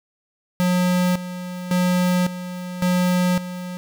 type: tone with tremolo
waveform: square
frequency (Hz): 180.2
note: F#3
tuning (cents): -45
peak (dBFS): -17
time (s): 0.6-3.77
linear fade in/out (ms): 0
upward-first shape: square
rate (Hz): 0.9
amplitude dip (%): 75
effects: none